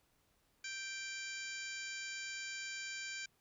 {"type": "harmonic tone with a mistuned harmonic", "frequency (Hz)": 784, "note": "G5", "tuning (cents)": 0, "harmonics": [2, 3, 4, 5, 6, 7, 8, 9], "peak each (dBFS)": [-47, -46, -53, -55, -51, -55, -56, -50], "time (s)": [0.64, 3.26], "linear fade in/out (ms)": 5, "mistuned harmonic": 9, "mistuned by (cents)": -17, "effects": ["pink hiss -75 dBFS RMS until 3.4 s"]}